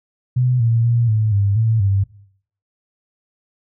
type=tone with pitch steps; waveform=sine; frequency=125.5 / 115.4 / 118.1 / 108.7 / 100.3 / 112.1 / 98.3 Hz; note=B2 / A#2 / A#2 / A2 / G2 / A2 / G2; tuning=+28 / -17 / +23 / -21 / +40 / +33 / +5 cents; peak=-13 dBFS; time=0.36-2.04 s; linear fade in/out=10 ms; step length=240 ms; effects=noise-tail reverb RT60 0.6 s tail -19 dB re dry